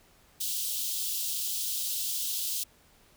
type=high-pass noise; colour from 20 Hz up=white; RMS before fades=-32 dBFS; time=0.4-2.64 s; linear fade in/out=10 ms; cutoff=3000 Hz; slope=48 dB/octave; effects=pink hiss -61 dBFS RMS until 3.16 s